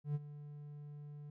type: tone with ADSR envelope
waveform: triangle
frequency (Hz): 146.83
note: D3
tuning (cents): 0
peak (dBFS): -30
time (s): 0.04-1.3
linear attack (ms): 110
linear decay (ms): 33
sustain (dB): -15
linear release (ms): 3
effects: none

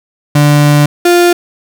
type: tone pair in turn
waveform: 35% pulse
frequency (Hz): 146.83 / 349.9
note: D3 / F4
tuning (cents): 0 / +3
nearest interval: octave + minor third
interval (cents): 1503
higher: second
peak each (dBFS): -3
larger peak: neither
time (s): 0.35-0.86 / 1.05-1.33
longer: first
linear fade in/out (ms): 5
effects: none

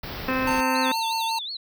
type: band-stop noise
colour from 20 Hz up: pink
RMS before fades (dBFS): -34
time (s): 0.03-0.61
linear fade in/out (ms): 5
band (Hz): 5500 to 13000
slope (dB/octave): 96
type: harmonic tone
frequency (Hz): 259.7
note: C4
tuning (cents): -13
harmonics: 1 / 2 / 3 / 4 / 5 / 6 / 7 / 8 / 9 / 10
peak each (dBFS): -26 / -29 / -37 / -30 / -33 / -33 / -34 / -40 / -42 / -32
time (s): 0.28-0.92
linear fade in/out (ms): 5
type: tone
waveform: square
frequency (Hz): 902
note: A5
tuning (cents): +43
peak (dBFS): -25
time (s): 0.47-1.39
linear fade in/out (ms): 5
type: tone with vibrato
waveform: sine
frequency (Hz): 3892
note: B7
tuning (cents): -26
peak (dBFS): -30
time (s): 0.75-1.57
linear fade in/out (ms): 5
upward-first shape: sine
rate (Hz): 5.5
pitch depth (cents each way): 220
effects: none

